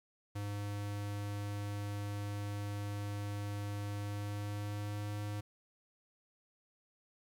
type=tone with pitch glide; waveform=square; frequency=102.3 to 103.73 Hz; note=G#2 to G#2; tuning=-26 to -2 cents; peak=-38 dBFS; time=0.35-5.41 s; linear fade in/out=10 ms; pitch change=+24 cents; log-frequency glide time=3.98-5.13 s; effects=11-bit